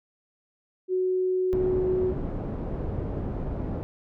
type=tone; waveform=sine; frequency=370 Hz; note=F#4; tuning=in tune; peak=-22 dBFS; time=0.88-2.14 s; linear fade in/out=50 ms
type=low-pass noise; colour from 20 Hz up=pink; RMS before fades=-31 dBFS; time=1.53-3.83 s; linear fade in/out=0 ms; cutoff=500 Hz; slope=12 dB/octave
effects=none